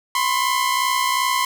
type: tone pair together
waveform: sawtooth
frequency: 1005 / 1067.7 Hz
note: B5 / C6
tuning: +30 / +35 cents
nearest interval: minor second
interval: 105 cents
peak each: -17 dBFS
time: 0.15-1.45 s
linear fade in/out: 2 ms
effects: none